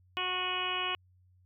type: harmonic tone with a mistuned harmonic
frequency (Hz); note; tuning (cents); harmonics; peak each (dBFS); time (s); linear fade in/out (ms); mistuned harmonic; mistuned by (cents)
366.3; F#4; -17; 1 / 2 / 3 / 4 / 5 / 6 / 7 / 8 / 9; -42 / -41 / -36 / -43 / -45 / -43 / -37 / -35 / -46; 0.17-0.95; 0; 7; -33
effects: added 91 Hz sine -61 dBFS peak until 1.45 s